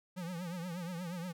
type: tone with vibrato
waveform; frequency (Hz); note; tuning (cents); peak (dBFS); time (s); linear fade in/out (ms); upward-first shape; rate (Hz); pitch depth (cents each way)
square; 175.1; F3; +5; -39; 0.16-1.33; 20; triangle; 8.4; 130
effects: none